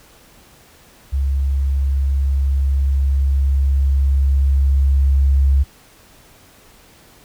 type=tone with level ramp; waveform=sine; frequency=68.4 Hz; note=C#2; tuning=23 cents flat; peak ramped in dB=-15 to -10 dBFS; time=1.12-5.64 s; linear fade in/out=20 ms; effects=pink hiss -48 dBFS RMS until 7.24 s